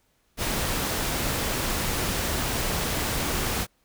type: noise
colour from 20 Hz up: pink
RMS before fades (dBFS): -27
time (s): 0.37-3.67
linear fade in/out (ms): 50
effects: pink hiss -68 dBFS RMS until 3.84 s